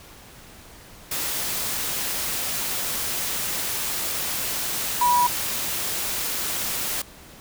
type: tone in noise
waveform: sine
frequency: 975 Hz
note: B5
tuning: 23 cents flat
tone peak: -16 dBFS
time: 5.01-5.27 s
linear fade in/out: 5 ms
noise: white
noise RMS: -27 dBFS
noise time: 1.11-7.02 s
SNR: +8 dB
effects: pink hiss -46 dBFS RMS until 7.4 s